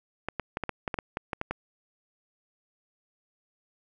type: clicks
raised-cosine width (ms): 0.5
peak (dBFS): -15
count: 12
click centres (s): 0.286 / 0.397 / 0.571 / 0.637 / 0.693 / 0.878 / 0.942 / 0.988 / 1.171 / 1.332 / 1.414 / 1.51
effects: none